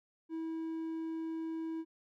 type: tone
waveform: triangle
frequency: 324.2 Hz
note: E4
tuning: 29 cents flat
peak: -34 dBFS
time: 0.29-1.85 s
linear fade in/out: 50 ms
effects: none